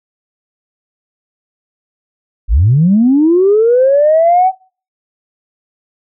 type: linear sweep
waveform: sine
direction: up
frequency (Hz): 40.81 to 767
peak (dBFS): -5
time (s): 2.48-4.52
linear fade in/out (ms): 50
effects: noise-tail reverb RT60 0.4 s tail -23 dB re dry + tanh soft clip ceiling -1 dBFS